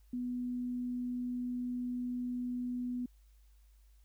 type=tone; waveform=sine; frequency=246.9 Hz; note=B3; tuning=in tune; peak=-34 dBFS; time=0.13-3.06 s; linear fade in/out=5 ms; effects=added 51 Hz sine -59 dBFS peak until 4.04 s + white hiss -75 dBFS RMS until 4.04 s